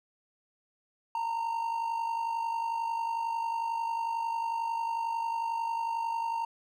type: tone with amplitude modulation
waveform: triangle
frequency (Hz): 919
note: A#5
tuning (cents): -25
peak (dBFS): -25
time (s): 1.15-6.45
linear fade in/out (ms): 2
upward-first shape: sine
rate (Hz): 51.1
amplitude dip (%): 55
effects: none